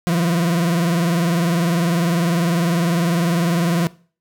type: tone with vibrato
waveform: 40% pulse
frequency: 170.2 Hz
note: F3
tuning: 44 cents flat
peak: -15 dBFS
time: 0.07-3.87 s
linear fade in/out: 0 ms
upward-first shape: sine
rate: 20 Hz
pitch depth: 97 cents each way
effects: noise-tail reverb RT60 0.4 s tail -20 dB re dry